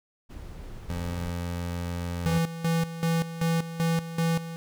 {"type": "noise", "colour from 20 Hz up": "brown", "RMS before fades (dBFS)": -40, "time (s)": [0.29, 1.31], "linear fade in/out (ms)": 20}
{"type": "tone", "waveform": "25% pulse", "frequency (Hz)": 86.9, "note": "F2", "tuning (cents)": -8, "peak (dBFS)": -26, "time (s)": [0.89, 2.39], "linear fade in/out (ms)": 10}
{"type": "tone with tremolo", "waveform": "square", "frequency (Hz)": 165.5, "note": "E3", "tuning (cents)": 7, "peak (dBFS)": -23, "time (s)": [2.26, 4.56], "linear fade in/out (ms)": 0, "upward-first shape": "square", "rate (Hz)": 2.6, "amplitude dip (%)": 75}
{"effects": []}